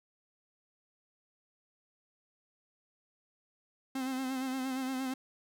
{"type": "tone with vibrato", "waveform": "45% pulse", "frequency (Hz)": 261.6, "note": "C4", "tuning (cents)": 0, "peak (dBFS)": -33, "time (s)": [3.95, 5.14], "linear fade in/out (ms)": 5, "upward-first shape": "sine", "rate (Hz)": 8.6, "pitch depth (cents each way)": 42, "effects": []}